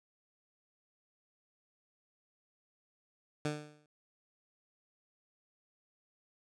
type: tone with exponential decay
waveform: 15% pulse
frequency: 150 Hz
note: D3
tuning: 37 cents sharp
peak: -24 dBFS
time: 3.45-3.86 s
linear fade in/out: 2 ms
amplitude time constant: 87 ms
effects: resampled to 22050 Hz